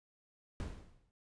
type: noise with exponential decay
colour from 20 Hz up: brown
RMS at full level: -37 dBFS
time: 0.6-1.11 s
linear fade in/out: 0 ms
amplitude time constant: 110 ms
effects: resampled to 22050 Hz